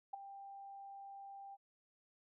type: tone with ADSR envelope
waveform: sine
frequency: 791 Hz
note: G5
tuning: 15 cents sharp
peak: -37 dBFS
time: 0.13-1.57 s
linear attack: 9 ms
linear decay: 11 ms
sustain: -12 dB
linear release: 34 ms
effects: none